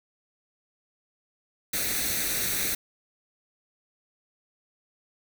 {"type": "noise with comb filter", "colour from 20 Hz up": "white", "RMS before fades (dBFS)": -28, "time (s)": [1.73, 2.75], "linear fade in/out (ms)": 5, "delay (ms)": 0.49, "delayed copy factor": 0.65, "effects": []}